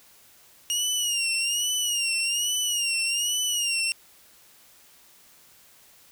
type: tone with vibrato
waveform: 20% pulse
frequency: 2846 Hz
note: F7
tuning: 32 cents sharp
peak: -18 dBFS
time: 0.7-3.92 s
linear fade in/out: 0 ms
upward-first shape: sine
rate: 1.2 Hz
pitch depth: 89 cents each way
effects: white hiss -55 dBFS RMS until 6.11 s